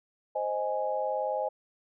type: chord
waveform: sine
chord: Ab major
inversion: first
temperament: equal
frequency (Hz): 523.3 / 622.3 / 830.6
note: C5 / Eb5 / Ab5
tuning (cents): 0 / 0 / 0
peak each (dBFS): -32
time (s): 0.35-1.49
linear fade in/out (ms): 10
effects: none